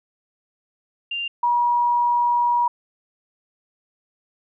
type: tone pair in turn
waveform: sine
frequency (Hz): 2790 / 960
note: F7 / B5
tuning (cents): -2 / -49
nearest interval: octave + tritone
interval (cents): 1847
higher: first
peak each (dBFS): -24 / -16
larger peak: second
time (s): 1.11-1.28 / 1.43-2.68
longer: second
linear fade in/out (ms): 5
effects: none